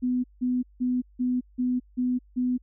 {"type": "tone bursts", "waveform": "sine", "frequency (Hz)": 250, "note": "B3", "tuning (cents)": 21, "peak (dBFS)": -22, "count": 7, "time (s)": [0.02, 2.58], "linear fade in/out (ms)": 20, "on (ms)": 220, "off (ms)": 170, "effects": ["added 50 Hz sine -53 dBFS peak until 2.62 s"]}